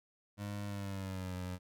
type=tone with pitch glide; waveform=25% pulse; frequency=102.3 to 91.14 Hz; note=G#2 to F#2; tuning=-26 to -26 cents; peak=-35 dBFS; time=0.37-1.59 s; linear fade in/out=50 ms; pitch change=-200 cents; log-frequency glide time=0.66-1.34 s; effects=none